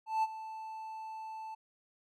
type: tone with ADSR envelope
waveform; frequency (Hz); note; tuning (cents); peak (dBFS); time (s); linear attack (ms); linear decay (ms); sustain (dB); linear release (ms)
triangle; 880; A5; 0; -24; 0.06-1.55; 170; 35; -15; 10
effects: none